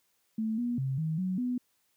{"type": "tone with pitch steps", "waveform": "sine", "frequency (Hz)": [220.3, 241.1, 133.4, 158.7, 185.5, 248.2], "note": ["A3", "B3", "C3", "D#3", "F#3", "B3"], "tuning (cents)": [2, -41, 34, 35, 5, 9], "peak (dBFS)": -28, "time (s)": [0.38, 1.58], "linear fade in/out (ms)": 5, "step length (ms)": 200, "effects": ["white hiss -73 dBFS RMS until 1.96 s", "high-pass 60 Hz 12 dB/octave"]}